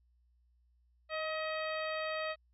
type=harmonic tone with a mistuned harmonic; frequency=634 Hz; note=D#5; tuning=32 cents sharp; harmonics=1 / 2 / 3 / 4 / 5 / 6 / 7; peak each=-37 / -41 / -42 / -44 / -50 / -49 / -52 dBFS; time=1.09-2.36 s; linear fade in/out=50 ms; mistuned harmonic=1; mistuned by=-22 cents; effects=added 60 Hz sine -67 dBFS peak until 2.53 s